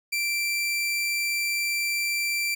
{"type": "tone", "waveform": "sawtooth", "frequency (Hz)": 2349, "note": "D7", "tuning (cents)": 0, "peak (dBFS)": -21, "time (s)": [0.12, 2.55], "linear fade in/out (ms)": 10, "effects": []}